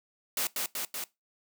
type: noise with echo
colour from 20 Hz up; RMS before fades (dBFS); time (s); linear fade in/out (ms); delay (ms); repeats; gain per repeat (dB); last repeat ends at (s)
white; -30; 0.37-0.47; 2; 190; 3; -2; 1.04
effects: noise-tail reverb RT60 0.2 s tail -20 dB re dry + high-pass 200 Hz 12 dB/octave